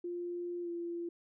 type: tone with pitch glide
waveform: sine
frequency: 349.8 to 342.6 Hz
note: F4 to F4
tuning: +3 to -33 cents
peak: -36 dBFS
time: 0.04-1.09 s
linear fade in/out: 5 ms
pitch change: -36 cents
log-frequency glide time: 0.62-0.69 s
effects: none